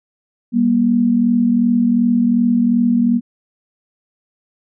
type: tone pair together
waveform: sine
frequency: 196 / 238.7 Hz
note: G3 / A#3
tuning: 0 / +41 cents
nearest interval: minor third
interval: 341 cents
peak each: -18 / -12 dBFS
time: 0.52-3.21 s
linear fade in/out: 50 ms
effects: none